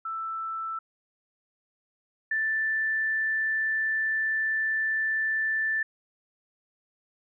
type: tone pair in turn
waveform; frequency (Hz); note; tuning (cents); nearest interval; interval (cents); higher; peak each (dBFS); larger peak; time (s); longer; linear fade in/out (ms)
sine; 1325 / 1764.7; E6 / A6; +9 / +5; perfect fourth; 496; second; -30 / -24; second; 0.05-0.79 / 2.31-5.83; second; 5
effects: none